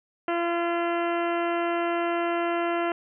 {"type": "harmonic tone", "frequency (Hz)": 342, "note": "F4", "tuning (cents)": -36, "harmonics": [1, 2, 3, 4, 5, 6, 7, 8, 9], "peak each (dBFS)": [-27, -28, -34, -33, -38, -39, -44, -40, -45], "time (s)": [0.28, 2.92], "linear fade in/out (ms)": 2, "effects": []}